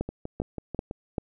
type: two click trains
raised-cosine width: 2 ms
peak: -20 / -14 dBFS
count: 6 / 4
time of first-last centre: 0.09-0.911 / 0.01-1.182 s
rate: 6.09 / 2.56 Hz
effects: none